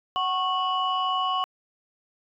sine tone cluster, 746 / 1099 / 2947 Hz, F#5 / C#6 / F#7, +14 / -15 / -8 cents, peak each -28 / -24 / -30 dBFS, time 0.16-1.44 s, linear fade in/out 0 ms, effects tanh soft clip ceiling -15 dBFS

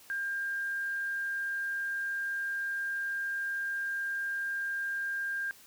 sine tone, 1600 Hz, G6, 35 cents sharp, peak -31 dBFS, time 0.1-5.51 s, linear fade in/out 0 ms, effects white hiss -56 dBFS RMS until 5.66 s

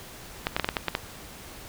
clicks, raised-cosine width 0.3 ms, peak -8 dBFS, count 8, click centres 0.469 / 0.565 / 0.597 / 0.645 / 0.689 / 0.768 / 0.883 / 0.951 s, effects pink hiss -44 dBFS RMS until 1.68 s

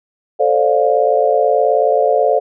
sine chord, D minor seventh, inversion second, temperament just, 440.5 / 528.6 / 587.3 / 704.8 Hz, A4 / C5 / D5 / F5, +2 / +18 / 0 / +16 cents, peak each -16 dBFS, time 0.39-2.4 s, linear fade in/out 20 ms, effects none

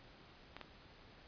clicks, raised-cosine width 0.3 ms, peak -30 dBFS, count 2, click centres 0.566 / 0.613 s, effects pink hiss -60 dBFS RMS until 1.27 s + resampled to 11025 Hz

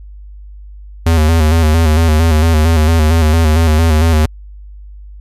square tone with vibrato, 79.8 Hz, D#2, 44 cents sharp, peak -8 dBFS, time 1.06-4.26 s, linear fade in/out 5 ms, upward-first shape square, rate 4.4 Hz, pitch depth 59 cents each way, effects added 50 Hz sine -30 dBFS peak until 5.2 s + resampled to 32000 Hz

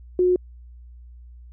sine tone, 362.3 Hz, F#4, 36 cents flat, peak -15 dBFS, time 0.19-0.36 s, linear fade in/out 2 ms, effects added 60 Hz sine -41 dBFS peak until 1.52 s

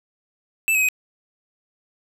square tone with pitch steps, 2641 / 2543 / 2516 Hz, E7 / D#7 / D#7, +3 / +37 / +19 cents, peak -17 dBFS, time 0.68-0.887 s, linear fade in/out 0 ms, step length 69 ms, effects none

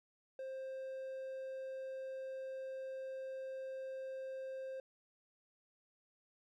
triangle tone, 528 Hz, C5, 16 cents sharp, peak -40 dBFS, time 0.39-4.8 s, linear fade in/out 2 ms, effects none

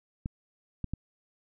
clicks, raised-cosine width 5 ms, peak -20 dBFS, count 3, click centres 0.259 / 0.843 / 0.936 s, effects none

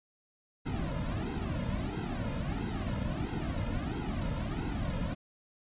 brown noise with flanger, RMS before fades -34 dBFS, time 0.65-5.15 s, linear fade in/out 20 ms, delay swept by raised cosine 1.7 to 2.65 ms, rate 1.5 Hz, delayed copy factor -0.95, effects resampled to 8000 Hz

